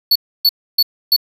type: tone bursts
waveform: square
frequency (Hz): 4435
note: C#8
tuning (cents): 0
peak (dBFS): -9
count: 4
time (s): 0.11-1.164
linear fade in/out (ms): 5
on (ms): 46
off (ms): 290
effects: 8-bit